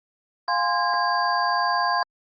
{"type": "tone cluster", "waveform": "sine", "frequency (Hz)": [702, 824, 1042, 1630, 4671], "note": ["F5", "G#5", "C6", "G#6", "D8"], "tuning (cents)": [9, -14, -7, -33, -10], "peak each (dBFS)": [-26, -28, -23, -27, -31], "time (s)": [0.48, 2.03], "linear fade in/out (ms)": 2, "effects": ["Opus 24 kbps"]}